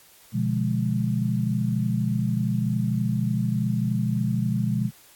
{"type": "chord", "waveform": "sine", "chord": "B diminished seventh", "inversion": "none", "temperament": "equal", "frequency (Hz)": [123.47, 146.83, 174.61, 207.7], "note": ["B2", "D3", "F3", "Ab3"], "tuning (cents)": [0, 0, 0, 0], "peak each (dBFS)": [-25, -31, -28, -26], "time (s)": [0.32, 4.91], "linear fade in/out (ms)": 50, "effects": ["white hiss -53 dBFS RMS until 5.15 s", "AAC 64 kbps"]}